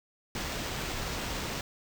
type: noise with sample-and-hold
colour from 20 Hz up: pink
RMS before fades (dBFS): -35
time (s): 0.35-1.61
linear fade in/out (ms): 2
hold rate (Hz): 11025
effects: none